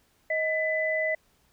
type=tone pair together; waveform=sine; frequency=630.4 / 2000 Hz; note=D#5 / B6; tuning=+23 / +21 cents; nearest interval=octave + minor sixth; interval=1998 cents; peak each=-27 dBFS; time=0.3-1.15 s; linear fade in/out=5 ms; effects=pink hiss -66 dBFS RMS until 1.52 s